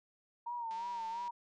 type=tone with vibrato; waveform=sine; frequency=930 Hz; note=A#5; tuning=4 cents flat; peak=-37 dBFS; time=0.46-1.31 s; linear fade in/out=10 ms; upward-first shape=sine; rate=2.9 Hz; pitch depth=67 cents each way
type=click train; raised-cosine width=0.2 ms; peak=-39 dBFS; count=113; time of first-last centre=0.71-1.279 s; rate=197 Hz
effects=none